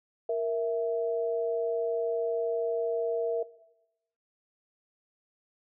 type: tone pair together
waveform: sine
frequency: 466.2 / 659.3 Hz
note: A#4 / E5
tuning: 0 / 0 cents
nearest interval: tritone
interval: 600 cents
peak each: -28 / -30 dBFS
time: 0.29-3.43 s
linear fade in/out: 5 ms
effects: noise-tail reverb RT60 0.9 s tail -19 dB re dry